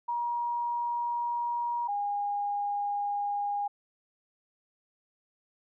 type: tone pair in turn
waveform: sine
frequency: 952 / 815.2 Hz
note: A#5 / G#5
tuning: +36 / -32 cents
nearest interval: minor third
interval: 268 cents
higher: first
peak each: -28 dBFS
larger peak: neither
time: 0.08-1.88 / 1.88-3.68 s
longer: neither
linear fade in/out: 10 ms
effects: none